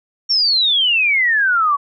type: exponential sweep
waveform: sine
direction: down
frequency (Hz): 5588 to 1110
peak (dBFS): -12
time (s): 0.29-1.77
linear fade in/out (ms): 20
effects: none